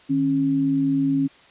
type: tone pair together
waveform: sine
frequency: 154.9 / 273.7 Hz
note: D#3 / C#4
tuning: -7 / -22 cents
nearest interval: minor seventh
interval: 985 cents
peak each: -27 / -18 dBFS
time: 0.09-1.28 s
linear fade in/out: 20 ms
effects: white hiss -51 dBFS RMS until 1.5 s + resampled to 8000 Hz